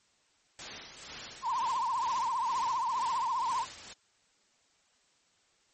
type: noise with tremolo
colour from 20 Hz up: white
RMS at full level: -40 dBFS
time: 0.59-3.93 s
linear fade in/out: 0 ms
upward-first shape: sine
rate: 2.1 Hz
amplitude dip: 55%
type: tone with vibrato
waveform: sine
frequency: 983 Hz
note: B5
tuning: 8 cents flat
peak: -28 dBFS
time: 1.42-3.66 s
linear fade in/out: 50 ms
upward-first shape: triangle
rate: 15 Hz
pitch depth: 180 cents each way
effects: white hiss -69 dBFS RMS until 5.73 s + MP3 32 kbps